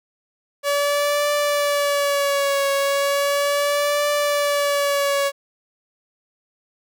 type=tone with vibrato; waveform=sawtooth; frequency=570 Hz; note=C#5; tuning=48 cents sharp; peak=-14 dBFS; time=0.63-5.32 s; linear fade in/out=50 ms; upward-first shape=triangle; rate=0.36 Hz; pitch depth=47 cents each way; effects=none